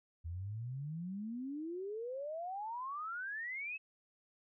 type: exponential sweep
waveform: sine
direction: up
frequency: 79.9 to 2631 Hz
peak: -39 dBFS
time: 0.24-3.78 s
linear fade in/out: 20 ms
effects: none